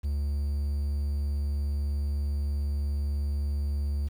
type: tone with quantisation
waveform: triangle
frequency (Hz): 71.6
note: D2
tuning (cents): -43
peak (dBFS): -24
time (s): 0.03-4.09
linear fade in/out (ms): 20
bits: 9
effects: none